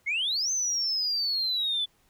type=exponential two-way sweep; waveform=sine; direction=up then down; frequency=2093 to 6272 to 3442 Hz; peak=-24 dBFS; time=0.06-1.86 s; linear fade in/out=20 ms; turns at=0.51 s; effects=tanh soft clip ceiling -21 dBFS + pink hiss -66 dBFS RMS until 2.09 s